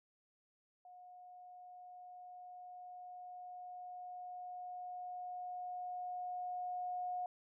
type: tone with level ramp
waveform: sine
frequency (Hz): 723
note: F#5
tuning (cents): -40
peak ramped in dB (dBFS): -54 to -37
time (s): 0.85-7.26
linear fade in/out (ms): 2
effects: none